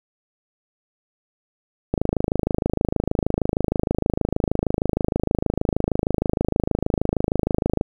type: click train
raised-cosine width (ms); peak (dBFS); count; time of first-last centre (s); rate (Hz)
2; -6; 156; 1.94-7.811; 26.4
effects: 8-bit